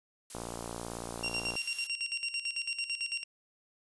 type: noise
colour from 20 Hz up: blue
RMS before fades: -43 dBFS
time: 0.3-1.87 s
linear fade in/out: 2 ms
type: click train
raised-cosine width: 1 ms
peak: -25 dBFS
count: 71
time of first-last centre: 0.35-1.555 s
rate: 58.1 Hz
type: tone with tremolo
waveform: 25% pulse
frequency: 2763 Hz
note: F7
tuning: 19 cents flat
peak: -27 dBFS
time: 1.23-3.24 s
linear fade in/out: 10 ms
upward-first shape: square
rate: 9 Hz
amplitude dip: 70%
effects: resampled to 24000 Hz